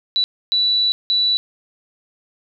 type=tone bursts at uneven times; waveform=sine; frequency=3951 Hz; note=B7; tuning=in tune; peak=-14 dBFS; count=3; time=0.16-0.24 / 0.52-0.92 / 1.1-1.37 s; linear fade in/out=0 ms; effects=none